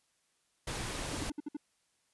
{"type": "noise", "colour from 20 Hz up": "pink", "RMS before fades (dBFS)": -38, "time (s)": [0.67, 1.3], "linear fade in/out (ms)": 5}
{"type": "tone bursts", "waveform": "triangle", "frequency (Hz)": 295.3, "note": "D4", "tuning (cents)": 10, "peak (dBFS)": -33, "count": 6, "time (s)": [1.13, 1.569], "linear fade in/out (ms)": 5, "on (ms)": 24, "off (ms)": 59}
{"effects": ["white hiss -75 dBFS RMS until 2.13 s", "resampled to 24000 Hz"]}